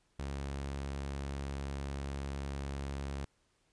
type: tone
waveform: sawtooth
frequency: 69.3 Hz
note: C#2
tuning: in tune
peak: -33 dBFS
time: 0.19-3.25 s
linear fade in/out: 5 ms
effects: pink hiss -74 dBFS RMS until 3.72 s + resampled to 22050 Hz